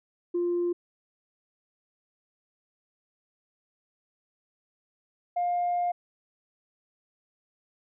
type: tone pair in turn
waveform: sine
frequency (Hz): 349.2 / 706.1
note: F4 / F5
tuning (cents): 0 / +19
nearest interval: octave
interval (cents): 1219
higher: second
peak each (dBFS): -23 / -23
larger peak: neither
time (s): 0.34-0.73 / 5.36-5.92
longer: second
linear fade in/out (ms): 10
effects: tanh soft clip ceiling -21 dBFS